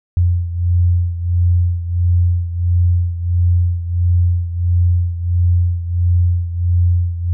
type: beating tone pair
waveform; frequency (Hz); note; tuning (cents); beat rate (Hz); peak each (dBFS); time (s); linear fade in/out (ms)
sine; 87.31 / 88.81; F2 / F2; 0 / +30; 1.5; -13 / -18; 0.17-7.33; 0
effects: none